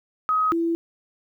sine tone pair in turn, 1264 / 334.1 Hz, D#6 / E4, +27 / +23 cents, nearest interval octave + major seventh, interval 2304 cents, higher first, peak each -18 / -20 dBFS, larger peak first, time 0.29-0.52 / 0.52-0.75 s, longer neither, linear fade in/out 0 ms, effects 10-bit

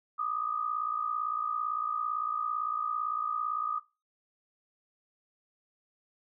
sine tone pair together, 1191.2 / 1249 Hz, D6 / D#6, +24 / +6 cents, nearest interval minor second, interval 82 cents, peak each -33 / -31 dBFS, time 0.18-3.8 s, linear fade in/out 20 ms, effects noise-tail reverb RT60 0.3 s tail -25 dB re dry

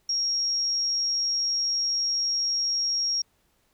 sine tone, 5588 Hz, F8, in tune, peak -23 dBFS, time 0.09-3.22 s, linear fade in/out 5 ms, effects pink hiss -68 dBFS RMS until 3.73 s

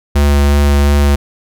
square tone with vibrato, 71.5 Hz, D2, 46 cents flat, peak -8 dBFS, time 0.15-1.16 s, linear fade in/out 10 ms, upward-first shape sine, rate 2.8 Hz, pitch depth 12 cents each way, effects none

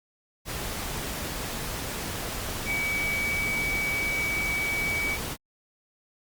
sine tone in noise, 2276 Hz, C#7, 45 cents sharp, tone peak -26 dBFS, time 2.65-5.18 s, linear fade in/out 50 ms, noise pink, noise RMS -33 dBFS, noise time 0.45-5.37 s, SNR +4 dB, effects Opus 48 kbps

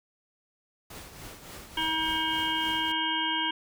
pink noise with tremolo, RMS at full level -42 dBFS, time 0.9-2.92 s, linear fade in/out 5 ms, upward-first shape triangle, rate 3.5 Hz, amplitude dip 60%
harmonic tone, 318.5 Hz, D#4, 41 cents sharp, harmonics 1 / 3 / 5 / 7 / 9 / 10, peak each -36 / -31 / -34 / -37 / -33 / -31 dBFS, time 1.77-3.51 s, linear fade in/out 5 ms
effects none

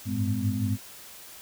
sine tone cluster, 98.7 / 103.4 / 110.5 / 208.4 / 255.4 Hz, G2 / G#2 / A2 / G#3 / C4, +12 / -7 / +8 / +6 / -42 cents, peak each -31 dBFS, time 0.05-0.78 s, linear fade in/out 50 ms, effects white hiss -46 dBFS RMS until 1.41 s

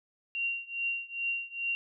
sine tone with tremolo, 2760 Hz, F7, 21 cents flat, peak -27 dBFS, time 0.35-1.75 s, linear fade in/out 0 ms, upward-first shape triangle, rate 2.4 Hz, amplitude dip 95%, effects none

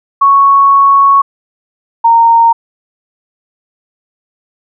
sine tone pair in turn, 1108.7 / 923.2 Hz, C#6 / A#5, 0 / -17 cents, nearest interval minor third, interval 317 cents, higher first, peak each -3 dBFS, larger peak neither, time 0.21-1.22 / 2.04-2.53 s, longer first, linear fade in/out 10 ms, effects none

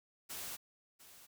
white noise with echo, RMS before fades -44 dBFS, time 0.29-0.57 s, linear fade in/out 20 ms, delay 700 ms, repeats 1, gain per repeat -14 dB, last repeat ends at 1.27 s, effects none

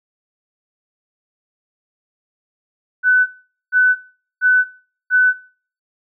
sine tone bursts, 1501 Hz, F#6, 24 cents sharp, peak -9 dBFS, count 4, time 3.03-5.34 s, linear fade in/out 50 ms, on 240 ms, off 450 ms, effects noise-tail reverb RT60 0.5 s tail -23 dB re dry

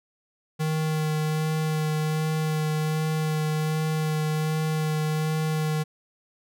square tone with vibrato, 155.56 Hz, D#3, in tune, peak -24 dBFS, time 0.59-5.84 s, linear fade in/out 20 ms, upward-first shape sine, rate 1.3 Hz, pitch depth 13 cents each way, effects none

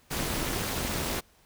pink noise with amplitude modulation, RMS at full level -27 dBFS, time 0.1-1.21 s, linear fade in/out 20 ms, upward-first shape sine, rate 299 Hz, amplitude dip 95%, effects pink hiss -62 dBFS RMS until 1.45 s

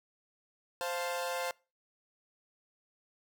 sawtooth chord, F major, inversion second, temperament equal, 523.3 / 698.5 / 880 Hz, C5 / F5 / A5, 0 / 0 / 0 cents, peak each -32 / -35 / -37 dBFS, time 0.81-1.51 s, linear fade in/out 0 ms, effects noise-tail reverb RT60 0.3 s tail -24 dB re dry

